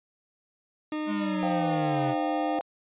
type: tone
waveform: 40% pulse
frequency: 305.9 Hz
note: D#4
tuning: 29 cents flat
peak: -28 dBFS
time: 0.92-2.59 s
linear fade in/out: 2 ms
type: linear sweep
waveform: square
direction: down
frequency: 211.3 to 130 Hz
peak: -30 dBFS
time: 1.06-2.15 s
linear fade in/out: 50 ms
type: chord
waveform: sine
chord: C suspended fourth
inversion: none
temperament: equal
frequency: 523.3 / 698.5 / 784 Hz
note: C5 / F5 / G5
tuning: 0 / 0 / 0 cents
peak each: -33 / -31 / -31 dBFS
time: 1.43-2.61 s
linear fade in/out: 0 ms
effects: resampled to 8000 Hz

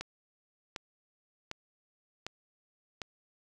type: click train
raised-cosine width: 0.2 ms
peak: -20 dBFS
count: 5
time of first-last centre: 0.01-3.018 s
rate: 1.33 Hz
effects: none

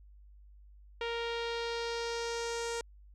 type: tone with low-pass filter sweep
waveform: sawtooth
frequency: 466.2 Hz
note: A#4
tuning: in tune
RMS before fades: -36 dBFS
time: 1.01-2.81 s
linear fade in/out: 2 ms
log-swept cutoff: 3100 to 7600 Hz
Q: 2.1
effects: added 50 Hz sine -53 dBFS peak until 3.14 s

